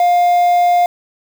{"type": "tone with quantisation", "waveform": "triangle", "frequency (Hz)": 705, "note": "F5", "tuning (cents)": 16, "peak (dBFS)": -7, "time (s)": [0, 0.86], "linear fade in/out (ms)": 2, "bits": 5, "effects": []}